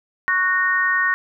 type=chord; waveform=sine; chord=F# major; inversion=second; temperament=just; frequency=1110 / 1480 / 1850 Hz; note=C#6 / F#6 / A#6; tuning=+2 / 0 / -14 cents; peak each=-23 / -22 / -18 dBFS; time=0.28-1.14 s; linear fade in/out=0 ms; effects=none